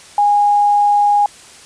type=tone; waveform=sine; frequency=822 Hz; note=G#5; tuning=18 cents flat; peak=-9 dBFS; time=0.18-1.26 s; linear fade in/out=2 ms; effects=white hiss -40 dBFS RMS until 1.65 s + resampled to 22050 Hz